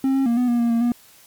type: tone with pitch steps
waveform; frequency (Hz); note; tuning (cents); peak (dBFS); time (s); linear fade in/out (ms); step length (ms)
triangle; 267.4 / 269.8 / 234.8 / 247.7 / 238.8 / 235.1 / 231.7 / 240.1; C4 / C#4 / A#3 / B3 / A#3 / A#3 / A#3 / B3; +38 / -47 / +13 / +5 / +42 / +15 / -10 / -49; -14; 0.04-0.92; 2; 110
effects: white hiss -50 dBFS RMS until 1.26 s + MP3 96 kbps